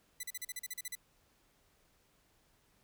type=tone bursts; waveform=5% pulse; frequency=2000 Hz; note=B6; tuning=21 cents sharp; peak=-28 dBFS; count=11; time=0.2-0.953 s; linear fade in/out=5 ms; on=33 ms; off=39 ms; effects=pink hiss -71 dBFS RMS until 2.83 s